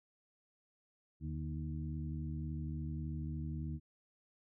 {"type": "harmonic tone with a mistuned harmonic", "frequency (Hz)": 78.2, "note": "D#2", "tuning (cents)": 9, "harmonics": [1, 2, 3, 4], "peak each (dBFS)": [-41, -41, -47, -49], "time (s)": [1.2, 3.8], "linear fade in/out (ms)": 50, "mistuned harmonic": 2, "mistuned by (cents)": -60, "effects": []}